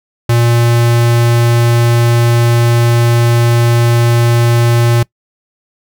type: tone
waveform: square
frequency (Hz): 118.2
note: A#2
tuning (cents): +24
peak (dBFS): -8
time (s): 0.29-5.03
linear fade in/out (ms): 5
effects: noise-tail reverb RT60 0.1 s tail -23 dB re dry